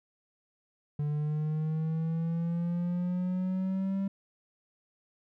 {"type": "exponential sweep", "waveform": "triangle", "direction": "up", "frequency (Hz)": [146.83, 196.3], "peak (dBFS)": -26, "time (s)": [0.99, 4.08], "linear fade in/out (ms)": 5, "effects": []}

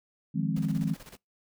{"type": "chord", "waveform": "sine", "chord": "F minor seventh", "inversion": "third", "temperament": "equal", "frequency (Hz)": [155.56, 174.61, 207.7, 261.6], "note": ["Eb3", "F3", "Ab3", "C4"], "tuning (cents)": [0, 0, 0, 0], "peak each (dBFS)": [-30, -31, -31, -34], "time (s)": [0.34, 0.95], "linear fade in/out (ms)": 20}
{"type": "noise with tremolo", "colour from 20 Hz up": "pink", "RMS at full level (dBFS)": -47, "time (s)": [0.56, 1.17], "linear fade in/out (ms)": 5, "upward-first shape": "square", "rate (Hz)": 16, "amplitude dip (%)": 70}
{"effects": ["noise-tail reverb RT60 0.2 s tail -26 dB re dry"]}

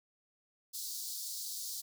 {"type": "high-pass noise", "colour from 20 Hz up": "pink", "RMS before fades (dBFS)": -41, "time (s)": [0.73, 1.82], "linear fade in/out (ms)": 20, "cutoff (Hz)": 4100, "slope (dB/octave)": 48, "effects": []}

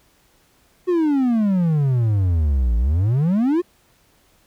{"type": "exponential two-way sweep", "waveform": "triangle", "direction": "down then up", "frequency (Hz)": [370, 55, 370], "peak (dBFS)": -13, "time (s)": [0.87, 3.62], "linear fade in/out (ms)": 20, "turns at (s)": 2.77, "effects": ["pink hiss -58 dBFS RMS until 4.46 s"]}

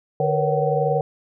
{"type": "tone cluster", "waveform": "sine", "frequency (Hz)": [148.3, 463.6, 484.5, 556, 758], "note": ["D3", "A#4", "B4", "C#5", "F#5"], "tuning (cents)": [17, -10, -33, 5, 42], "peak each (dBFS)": -24, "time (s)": [0.2, 1.01], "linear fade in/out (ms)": 2, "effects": []}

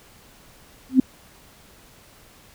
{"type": "tone with exponential growth", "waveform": "sine", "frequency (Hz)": 260, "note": "C4", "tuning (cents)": -11, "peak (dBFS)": -6, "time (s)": [0.89, 1], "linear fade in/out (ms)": 5, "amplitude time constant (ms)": 22, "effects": ["pink hiss -51 dBFS RMS until 2.54 s"]}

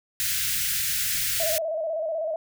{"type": "band-stop noise", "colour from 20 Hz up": "white", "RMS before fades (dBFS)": -26, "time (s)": [0.2, 1.58], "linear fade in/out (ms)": 0, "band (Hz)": [160, 1500], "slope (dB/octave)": 48}
{"type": "tone with vibrato", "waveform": "sine", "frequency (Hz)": 639, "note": "D#5", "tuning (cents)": 46, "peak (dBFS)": -25, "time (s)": [1.4, 2.36], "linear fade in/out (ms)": 2, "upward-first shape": "square", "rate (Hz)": 16, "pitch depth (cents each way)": 60}
{"effects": []}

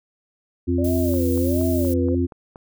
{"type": "harmonic tone", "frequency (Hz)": 87.31, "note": "F2", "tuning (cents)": 0, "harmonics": [1, 3, 4], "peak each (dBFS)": [-22, -21, -24], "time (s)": [0.67, 2.27], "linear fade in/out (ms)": 20}
{"type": "tone with vibrato", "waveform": "sine", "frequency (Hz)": 560, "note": "C#5", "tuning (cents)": 18, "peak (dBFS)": -26, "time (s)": [0.78, 2.15], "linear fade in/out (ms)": 5, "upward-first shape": "sine", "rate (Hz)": 1.4, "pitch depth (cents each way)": 250}
{"type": "noise", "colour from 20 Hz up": "violet", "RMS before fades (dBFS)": -34, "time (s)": [0.84, 1.94], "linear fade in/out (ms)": 5}
{"type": "click train", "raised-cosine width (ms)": 1, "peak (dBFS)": -26, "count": 7, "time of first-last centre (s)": [1.14, 2.558], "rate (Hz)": 4.23}
{"effects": []}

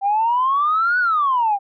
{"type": "exponential two-way sweep", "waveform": "sine", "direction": "up then down", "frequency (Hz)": [778, 1498, 778], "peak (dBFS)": -14, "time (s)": [0.01, 1.59], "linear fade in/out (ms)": 50, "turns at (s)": 0.99, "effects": ["tanh soft clip ceiling -10 dBFS"]}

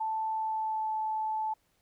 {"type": "tone with pitch glide", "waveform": "sine", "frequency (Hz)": [880, 870.9], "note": ["A5", "A5"], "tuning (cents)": [0, -18], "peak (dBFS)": -29, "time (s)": [0, 1.54], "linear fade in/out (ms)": 10, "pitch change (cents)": -18, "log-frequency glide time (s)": [0.31, 0.93], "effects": ["pink hiss -72 dBFS RMS until 1.81 s"]}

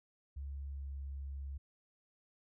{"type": "tone with pitch glide", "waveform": "sine", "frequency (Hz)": [69.6, 68.96], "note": ["C#2", "C#2"], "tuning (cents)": [8, -8], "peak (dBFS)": -40, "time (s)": [0.36, 1.58], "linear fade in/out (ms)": 10, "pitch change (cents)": -16, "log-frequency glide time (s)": [0.71, 0.86], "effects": []}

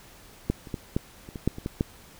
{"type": "clicks", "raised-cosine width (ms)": 3, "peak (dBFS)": [-10, -29, -17, -11, -28, -22, -9, -24, -16, -10], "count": 10, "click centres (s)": [0.5, 0.672, 0.742, 0.965, 1.289, 1.358, 1.476, 1.584, 1.661, 1.809], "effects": ["pink hiss -51 dBFS RMS until 2.19 s"]}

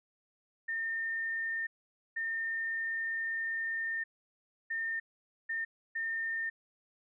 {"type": "tone bursts at uneven times", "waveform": "sine", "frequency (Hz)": 1815, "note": "A#6", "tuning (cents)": -47, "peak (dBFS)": -32, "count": 5, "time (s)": [[0.68, 1.67], [2.16, 4.04], [4.7, 5], [5.49, 5.65], [5.95, 6.5]], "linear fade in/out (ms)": 10, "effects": []}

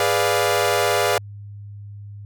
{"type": "chord", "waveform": "sawtooth", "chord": "G# diminished seventh", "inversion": "none", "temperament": "equal", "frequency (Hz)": [415.3, 493.9, 587.3, 698.5], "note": ["G#4", "B4", "D5", "F5"], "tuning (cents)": [0, 0, 0, 0], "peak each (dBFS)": -19, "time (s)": [0, 1.18], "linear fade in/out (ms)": 2, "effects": ["added 102 Hz sine -34 dBFS peak until 2.25 s"]}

